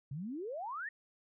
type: exponential sweep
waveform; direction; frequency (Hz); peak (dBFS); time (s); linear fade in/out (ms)
sine; up; 128.3 to 1900; -38; 0.11-0.89; 5
effects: none